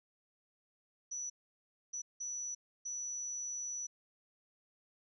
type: tone bursts at uneven times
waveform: sine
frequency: 5920 Hz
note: F#8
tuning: in tune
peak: -38 dBFS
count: 4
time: 1.11-1.3 / 1.93-2.02 / 2.2-2.55 / 2.85-3.87 s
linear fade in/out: 10 ms
effects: none